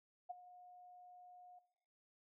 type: tone with ADSR envelope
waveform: sine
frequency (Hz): 720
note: F#5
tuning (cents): -47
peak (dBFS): -40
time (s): 0.29-1.59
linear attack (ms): 16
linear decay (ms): 16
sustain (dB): -17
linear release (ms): 6
effects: noise-tail reverb RT60 1.0 s tail -18 dB re dry